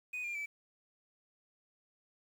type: tone with pitch steps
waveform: sine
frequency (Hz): 2489 / 2397 / 2309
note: D#7 / D7 / D7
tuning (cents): 0 / +35 / -30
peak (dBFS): -34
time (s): 0.13-0.46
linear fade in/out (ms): 10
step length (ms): 110
effects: tanh soft clip ceiling -36 dBFS + 10-bit